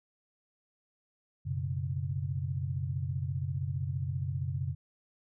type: chord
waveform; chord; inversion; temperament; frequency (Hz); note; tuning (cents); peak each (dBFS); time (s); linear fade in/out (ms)
sine; F# suspended fourth; none; equal; 92.5 / 123.47 / 138.59; F#2 / B2 / C#3; 0 / 0 / 0; -35 / -37 / -34; 1.45-4.75; 20
effects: none